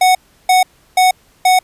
square tone bursts, 740 Hz, F#5, in tune, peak -8 dBFS, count 4, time 0.01-1.59 s, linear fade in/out 5 ms, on 140 ms, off 340 ms, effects pink hiss -52 dBFS RMS until 1.63 s + resampled to 32000 Hz

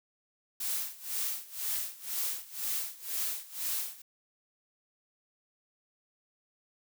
blue noise with tremolo, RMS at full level -32 dBFS, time 0.6-4.02 s, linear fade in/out 5 ms, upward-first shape sine, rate 2 Hz, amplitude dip 90%, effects none

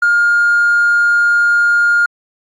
sine tone with hard clipping, 1415 Hz, F6, 22 cents sharp, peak -9 dBFS, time 0.02-2.06 s, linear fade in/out 5 ms, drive 1 dB, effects AAC 64 kbps

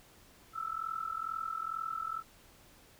sine tone with amplitude modulation, 1318.5 Hz, E6, in tune, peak -31 dBFS, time 0.53-2.23 s, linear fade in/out 50 ms, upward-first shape sine, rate 42.2 Hz, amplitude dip 85%, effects pink hiss -60 dBFS RMS until 2.99 s

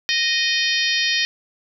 harmonic tone with a mistuned harmonic, 620 Hz, D#5, 6 cents flat, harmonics 3 / 4 / 5 / 6 / 7 / 8 / 9, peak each -23 / -24 / -25 / -26 / -26 / -27 / -28 dBFS, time 0.09-1.25 s, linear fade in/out 0 ms, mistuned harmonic 6, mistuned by -34 cents, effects none

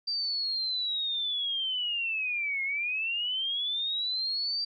sine linear two-way sweep, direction down then up, 4699 to 2139 to 4699 Hz, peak -28 dBFS, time 0.07-4.65 s, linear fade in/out 10 ms, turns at 2.63 s, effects none

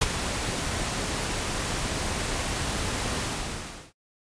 pink noise with ADSR envelope, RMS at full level -20 dBFS, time 0.01-3.93 s, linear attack 9 ms, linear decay 31 ms, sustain -9 dB, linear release 700 ms, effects noise-tail reverb RT60 0.1 s tail -23 dB re dry + resampled to 22050 Hz

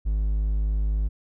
triangle tone, 51.91 Hz, G#1, in tune, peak -19 dBFS, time 0.05-1.09 s, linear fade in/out 20 ms, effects none

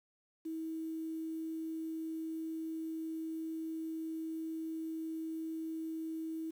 sine tone with quantisation, 321.5 Hz, E4, 43 cents flat, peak -37 dBFS, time 0.45-6.51 s, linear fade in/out 10 ms, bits 10, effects none

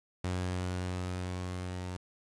sawtooth tone with level ramp, 90.9 Hz, F#2, 30 cents flat, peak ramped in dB -27 to -33 dBFS, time 0.24-1.97 s, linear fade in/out 5 ms, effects resampled to 22050 Hz + 9-bit

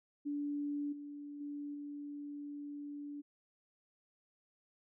sine tone with level steps, 289.7 Hz, D4, 24 cents flat, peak -35 / -44 / -40 / -42 dBFS, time 0.25-3.22 s, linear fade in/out 20 ms, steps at 0.92 / 1.4 / 1.74 s, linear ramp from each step 10 ms, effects none

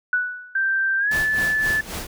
sine tone with exponential decay, 1480 Hz, F#6, in tune, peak -15 dBFS, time 0.13-0.69 s, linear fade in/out 2 ms, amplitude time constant 120 ms
sine tone with pitch glide, 1568 to 1739.8 Hz, G6 to A6, 0 to -20 cents, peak -18 dBFS, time 0.55-1.81 s, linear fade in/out 5 ms, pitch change +180 cents, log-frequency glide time 0.98-1.13 s
pink noise with tremolo, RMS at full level -29 dBFS, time 1.11-2.07 s, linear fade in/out 5 ms, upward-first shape sine, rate 3.8 Hz, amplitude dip 75%
effects none

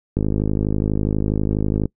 click train, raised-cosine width 3 ms, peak -7 dBFS, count 89, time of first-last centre 0.17-1.856 s, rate 52.2 Hz, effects noise-tail reverb RT60 0.1 s tail -25 dB re dry

